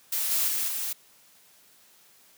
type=noise with level steps; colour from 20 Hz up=blue; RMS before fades=-28 / -25 / -28 / -31 dBFS; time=0.12-0.93 s; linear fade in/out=5 ms; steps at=0.31 / 0.48 / 0.68 s; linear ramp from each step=2 ms; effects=white hiss -58 dBFS RMS until 2.37 s + high-pass 100 Hz 12 dB/octave